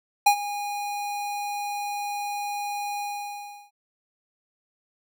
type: tone with ADSR envelope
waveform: square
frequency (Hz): 819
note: G#5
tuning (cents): -24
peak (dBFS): -13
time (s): 0.26-3.71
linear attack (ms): 8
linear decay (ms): 83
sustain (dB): -16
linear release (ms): 710
effects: none